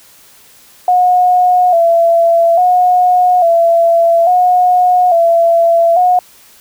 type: tone with vibrato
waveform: sine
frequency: 698.5 Hz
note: F5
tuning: in tune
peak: -6 dBFS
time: 0.88-6.19 s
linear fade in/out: 2 ms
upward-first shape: square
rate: 0.59 Hz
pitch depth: 63 cents each way
effects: white hiss -43 dBFS RMS until 6.6 s